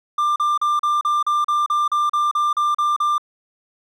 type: tone bursts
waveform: triangle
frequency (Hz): 1190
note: D6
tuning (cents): +22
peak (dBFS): -14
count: 14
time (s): 0.18-3.181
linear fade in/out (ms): 5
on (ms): 180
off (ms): 37
effects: none